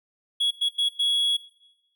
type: tone bursts at uneven times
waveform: triangle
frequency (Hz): 3347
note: G#7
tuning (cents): +13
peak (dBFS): -19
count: 4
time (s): 0.4-0.51 / 0.61-0.69 / 0.78-0.89 / 0.99-1.37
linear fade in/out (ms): 10
effects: noise-tail reverb RT60 0.9 s tail -18 dB re dry